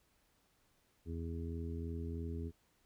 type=harmonic tone; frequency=83.1 Hz; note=E2; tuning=15 cents sharp; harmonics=1 / 2 / 3 / 4 / 5; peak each=-40 / -48 / -46 / -51 / -49 dBFS; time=1.05-2.52 s; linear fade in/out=50 ms; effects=pink hiss -74 dBFS RMS until 2.85 s